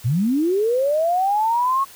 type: linear sweep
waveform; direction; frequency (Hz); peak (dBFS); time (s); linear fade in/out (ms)
sine; up; 103.83 to 1106; -16; 0.04-1.85; 20
effects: white hiss -44 dBFS RMS until 1.95 s